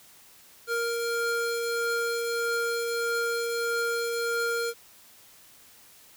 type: tone pair together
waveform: square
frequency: 467.2 / 1400 Hz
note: A#4 / F6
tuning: +4 / +4 cents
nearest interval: octave + perfect fifth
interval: 1900 cents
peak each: -29 / -31 dBFS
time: 0.67-4.74 s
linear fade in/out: 50 ms
effects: white hiss -54 dBFS RMS until 6.16 s